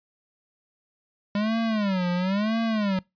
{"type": "tone with vibrato", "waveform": "square", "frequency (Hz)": 200.8, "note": "G3", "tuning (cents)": 42, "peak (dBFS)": -23, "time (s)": [1.35, 2.99], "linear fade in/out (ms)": 2, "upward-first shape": "sine", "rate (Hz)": 0.99, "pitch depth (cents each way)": 220, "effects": ["noise-tail reverb RT60 0.2 s tail -24 dB re dry", "resampled to 11025 Hz"]}